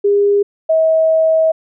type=tone pair in turn; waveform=sine; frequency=405.5 / 641.4 Hz; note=G#4 / E5; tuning=-41 / -48 cents; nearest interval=minor sixth; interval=793 cents; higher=second; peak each=-9 dBFS; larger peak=neither; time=0.04-0.43 / 0.69-1.52 s; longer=second; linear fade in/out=10 ms; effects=none